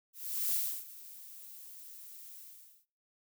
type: noise with ADSR envelope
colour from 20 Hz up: violet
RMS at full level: -31 dBFS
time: 0.13-2.86 s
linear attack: 400 ms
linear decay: 310 ms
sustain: -19 dB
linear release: 470 ms
effects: noise-tail reverb RT60 0.5 s tail -25 dB re dry